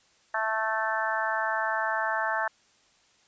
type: harmonic tone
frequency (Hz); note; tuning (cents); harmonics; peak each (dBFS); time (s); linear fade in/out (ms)
220; A3; 0; 3 / 4 / 5 / 6 / 7 / 8; -33 / -31 / -34 / -35 / -32 / -32; 0.34-2.48; 5
effects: white hiss -63 dBFS RMS until 3.27 s + resampled to 16000 Hz